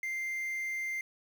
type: tone with quantisation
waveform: triangle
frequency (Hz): 2093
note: C7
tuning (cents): 0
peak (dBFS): -31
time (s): 0.03-1.01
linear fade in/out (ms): 2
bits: 9
effects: none